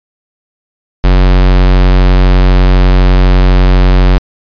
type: tone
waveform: square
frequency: 46.01 Hz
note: F#1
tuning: 9 cents flat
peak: -4 dBFS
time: 1.04-4.18 s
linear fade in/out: 0 ms
effects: resampled to 11025 Hz